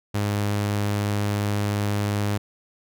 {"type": "tone", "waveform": "sawtooth", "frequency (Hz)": 102.8, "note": "G#2", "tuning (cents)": -17, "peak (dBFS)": -18, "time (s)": [0.14, 2.38], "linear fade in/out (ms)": 10, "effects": []}